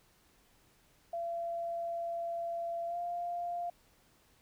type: tone with pitch glide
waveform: sine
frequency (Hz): 680 to 697.1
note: F5 to F5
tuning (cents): -46 to -3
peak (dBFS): -34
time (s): 1.13-3.7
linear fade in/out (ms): 5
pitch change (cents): +43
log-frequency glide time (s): 2.87-2.97
effects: pink hiss -67 dBFS RMS until 4.41 s